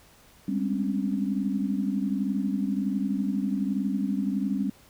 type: tone cluster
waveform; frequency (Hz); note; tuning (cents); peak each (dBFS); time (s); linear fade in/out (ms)
sine; 198.7 / 210.8 / 260.7 / 282; G3 / G#3 / C4 / C#4; +24 / +26 / -6 / +30; -27 / -35 / -30 / -32; 0.48-4.7; 5
effects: pink hiss -56 dBFS RMS until 4.89 s